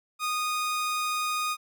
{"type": "tone", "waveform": "sawtooth", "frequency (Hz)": 1236, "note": "D#6", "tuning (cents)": -12, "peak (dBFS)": -23, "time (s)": [0.19, 1.57], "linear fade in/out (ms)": 50, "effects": []}